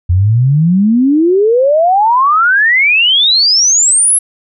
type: exponential sweep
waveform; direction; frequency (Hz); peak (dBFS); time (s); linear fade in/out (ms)
sine; up; 84.7 to 11170; -6; 0.09-4.19; 10
effects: none